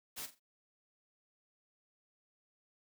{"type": "noise with echo", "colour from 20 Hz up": "white", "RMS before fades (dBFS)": -43, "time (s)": [0.16, 0.27], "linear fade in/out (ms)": 20, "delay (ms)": 43, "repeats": 3, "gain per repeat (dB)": -11, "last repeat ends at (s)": 0.399, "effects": []}